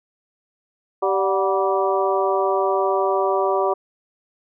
harmonic tone with a mistuned harmonic, 194.1 Hz, G3, 17 cents flat, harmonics 2 / 3 / 4 / 5 / 6, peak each -21 / -23 / -24 / -25 / -26 dBFS, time 1.02-3.74 s, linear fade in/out 10 ms, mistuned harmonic 4, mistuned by -75 cents, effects none

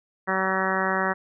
harmonic tone, 189.7 Hz, F#3, 43 cents sharp, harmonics 1 / 2 / 3 / 4 / 5 / 6 / 7 / 8 / 9 / 10, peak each -31 / -31 / -31 / -31 / -31 / -31 / -31 / -31 / -31 / -31 dBFS, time 0.27-1.14 s, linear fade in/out 20 ms, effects none

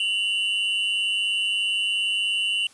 triangle tone pair together, 2771 / 2974 Hz, F7 / F#7, -14 / +8 cents, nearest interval minor second, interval 122 cents, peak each -23 dBFS, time 0-2.67 s, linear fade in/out 2 ms, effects white hiss -53 dBFS RMS until 2.73 s + resampled to 24000 Hz

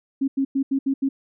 sine tone bursts at uneven times, 271.5 Hz, C#4, 36 cents flat, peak -18 dBFS, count 6, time 0.21-0.28 / 0.37-0.45 / 0.55-0.63 / 0.71-0.79 / 0.86-0.94 / 1.02-1.09 s, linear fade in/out 10 ms, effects none

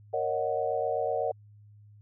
sine chord, D# minor seventh, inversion second, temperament equal, 466.2 / 554.4 / 622.3 / 740 Hz, A#4 / C#5 / D#5 / F#5, 0 / 0 / 0 / 0 cents, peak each -32 dBFS, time 0.13-1.32 s, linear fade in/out 10 ms, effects added 104 Hz sine -51 dBFS peak until 2.01 s

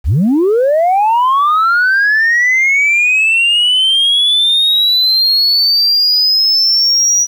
sine linear sweep, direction up, 46.25 to 5830 Hz, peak -6 dBFS, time 0.04-7.27 s, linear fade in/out 50 ms, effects tanh soft clip ceiling -6 dBFS + 7-bit

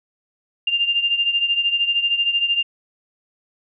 sine beating tone pair, 2794 / 2807 Hz, F7 / F7, 0 / +8 cents, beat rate 13 Hz, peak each -18 / -23 dBFS, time 0.67-2.63 s, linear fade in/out 5 ms, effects none

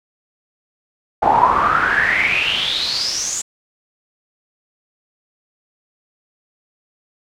brown noise with band-pass filter sweep, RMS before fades -17 dBFS, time 1.22-3.42 s, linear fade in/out 10 ms, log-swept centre 780 to 7300 Hz, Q 9.6, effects none

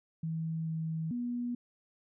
sine tone with pitch steps, 161.7 / 160.7 / 242.2 Hz, E3 / E3 / B3, -33 / -44 / -34 cents, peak -32 dBFS, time 0.23-1.55 s, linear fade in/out 5 ms, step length 440 ms, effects none

